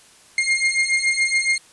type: beating tone pair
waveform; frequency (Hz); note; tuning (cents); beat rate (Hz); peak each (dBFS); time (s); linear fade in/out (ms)
40% pulse; 2125 / 2132.1; C7 / C7; +26 / +32; 7.1; -20 / -19; 0.38-1.58; 2
effects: white hiss -50 dBFS RMS until 1.72 s + resampled to 24000 Hz